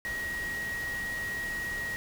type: tone in noise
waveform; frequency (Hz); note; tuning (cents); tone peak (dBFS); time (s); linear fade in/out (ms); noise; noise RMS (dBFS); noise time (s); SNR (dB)
sine; 1896; A#6; +29; -32; 0.05-1.96; 0; pink; -42; 0.05-1.96; +7
effects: none